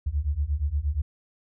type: beating tone pair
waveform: sine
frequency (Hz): 68.5 / 77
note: C#2 / D#2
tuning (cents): -20 / -17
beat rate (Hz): 8.5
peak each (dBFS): -27 / -26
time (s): 0.06-1.02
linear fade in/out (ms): 10
effects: none